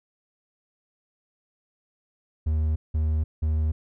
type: tone bursts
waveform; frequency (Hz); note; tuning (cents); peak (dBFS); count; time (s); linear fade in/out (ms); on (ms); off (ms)
triangle; 77.78; D#2; 0; -19; 3; 2.46-3.72; 10; 300; 180
effects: none